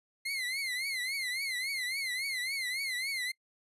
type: tone with vibrato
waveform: 30% pulse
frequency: 2093 Hz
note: C7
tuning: in tune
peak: -30 dBFS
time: 0.25-3.32 s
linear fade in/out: 10 ms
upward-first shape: triangle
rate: 3.6 Hz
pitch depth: 140 cents each way
effects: noise-tail reverb RT60 0.1 s tail -25 dB re dry + resampled to 32000 Hz